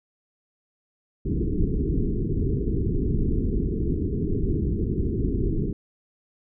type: low-pass noise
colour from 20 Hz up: pink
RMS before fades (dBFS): -24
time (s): 1.25-5.73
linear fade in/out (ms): 5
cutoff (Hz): 430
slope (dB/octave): 96
effects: none

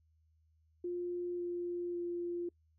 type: tone with pitch steps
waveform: sine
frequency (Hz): 352.6 / 350.2 / 347.7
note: F4 / F4 / F4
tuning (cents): +17 / +5 / -8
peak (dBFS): -35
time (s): 0.84-2.49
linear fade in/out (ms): 5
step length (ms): 550
effects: noise-tail reverb RT60 0.1 s tail -26 dB re dry + added 79 Hz sine -68 dBFS peak until 2.78 s

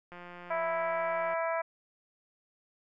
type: click train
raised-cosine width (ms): 0.5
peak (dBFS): -32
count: 215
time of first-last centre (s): 0.12-1.336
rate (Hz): 176
type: harmonic tone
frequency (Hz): 329.6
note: E4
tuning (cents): 0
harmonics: 2 / 3 / 4 / 5 / 6 / 7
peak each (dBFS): -31 / -35 / -38 / -41 / -43 / -43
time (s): 0.5-1.62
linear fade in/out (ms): 10
effects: none

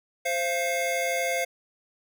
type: tone cluster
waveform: square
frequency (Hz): 523 / 685 / 2147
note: C5 / F5 / C7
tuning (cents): -1 / -34 / +44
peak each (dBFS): -30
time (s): 0.25-1.45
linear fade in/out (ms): 10
effects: none

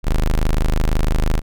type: tone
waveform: 35% pulse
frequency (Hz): 25.96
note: G#0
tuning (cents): 0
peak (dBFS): -12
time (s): 0.03-1.42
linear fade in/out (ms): 50
effects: none

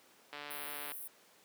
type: click train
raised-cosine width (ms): 0.3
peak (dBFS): -28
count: 87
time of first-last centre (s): 0.33-0.919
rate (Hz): 146
type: high-pass noise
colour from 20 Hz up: white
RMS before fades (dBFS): -45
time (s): 0.5-1.08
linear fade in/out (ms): 10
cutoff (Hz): 9200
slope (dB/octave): 96
effects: pink hiss -63 dBFS RMS until 1.44 s + high-pass 300 Hz 12 dB/octave

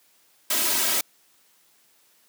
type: noise with comb filter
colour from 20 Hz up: white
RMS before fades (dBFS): -23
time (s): 0.5-1.01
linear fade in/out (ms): 5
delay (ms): 3.1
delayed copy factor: +0.8
effects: white hiss -61 dBFS RMS until 2.28 s + high-pass 150 Hz 12 dB/octave

